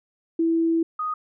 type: tone pair in turn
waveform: sine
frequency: 329.6 / 1244.4 Hz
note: E4 / D#6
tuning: 0 / 0 cents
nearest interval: octave + major seventh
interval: 2300 cents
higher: second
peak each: -18 / -24 dBFS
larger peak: first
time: 0.39-0.83 / 0.99-1.14 s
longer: first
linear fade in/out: 5 ms
effects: none